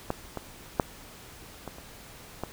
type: clicks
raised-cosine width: 1 ms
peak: -13 / -19 / -7 / -22 / -30 / -17 dBFS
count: 6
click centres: 0.104 / 0.373 / 0.798 / 1.677 / 1.784 / 2.436 s
effects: pink hiss -48 dBFS RMS until 2.52 s